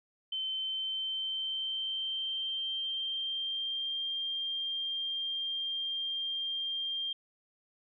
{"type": "tone with pitch glide", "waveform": "sine", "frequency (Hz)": [3083, 3192], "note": ["G7", "G7"], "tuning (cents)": [-29, 31], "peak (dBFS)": -32, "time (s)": [0.32, 7.13], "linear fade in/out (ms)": 5, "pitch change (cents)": 60, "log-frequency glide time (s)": [0.52, 4.07], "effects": []}